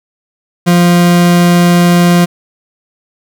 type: tone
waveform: 40% pulse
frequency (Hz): 174.61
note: F3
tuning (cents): 0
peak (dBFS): -4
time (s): 0.66-2.26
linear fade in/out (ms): 20
effects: none